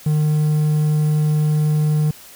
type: tone with quantisation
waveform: triangle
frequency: 152 Hz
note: D#3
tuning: 40 cents flat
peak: -12 dBFS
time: 0.06-2.11 s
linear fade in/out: 5 ms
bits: 7
effects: white hiss -42 dBFS RMS until 2.35 s